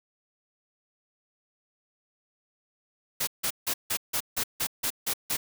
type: noise bursts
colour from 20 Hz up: white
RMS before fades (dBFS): -28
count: 10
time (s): 3.2-5.37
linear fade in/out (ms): 10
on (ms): 73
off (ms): 160
effects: none